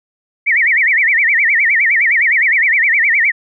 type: tone with vibrato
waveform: sine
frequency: 2047 Hz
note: C7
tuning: 38 cents flat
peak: -9 dBFS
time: 0.46-3.32 s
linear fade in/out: 20 ms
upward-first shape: sine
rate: 9.7 Hz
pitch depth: 230 cents each way
effects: none